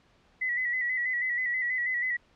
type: tone with vibrato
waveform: sine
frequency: 1975.5 Hz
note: B6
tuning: in tune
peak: -26 dBFS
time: 0.41-2.17 s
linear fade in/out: 10 ms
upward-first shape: square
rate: 6.2 Hz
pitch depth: 42 cents each way
effects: pink hiss -63 dBFS RMS until 2.35 s + low-pass 4000 Hz 12 dB/octave